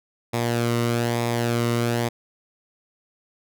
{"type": "tone with flanger", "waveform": "sawtooth", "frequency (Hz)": 118.2, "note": "A#2", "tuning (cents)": 24, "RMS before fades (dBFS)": -23, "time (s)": [0.33, 2.09], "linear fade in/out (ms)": 10, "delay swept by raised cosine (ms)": [0.67, 1.22], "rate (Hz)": 1.1, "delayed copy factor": -0.55, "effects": []}